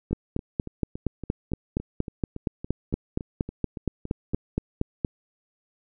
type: two click trains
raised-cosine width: 3 ms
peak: -11 / -21 dBFS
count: 22 / 16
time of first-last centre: 0.13-5.048 / 0.11-4.335 s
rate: 4.27 / 3.55 Hz
effects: none